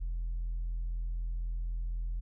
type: tone with tanh clipping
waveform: triangle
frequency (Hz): 42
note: E1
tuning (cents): +33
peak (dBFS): -32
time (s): 0-2.21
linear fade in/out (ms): 20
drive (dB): 6
effects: none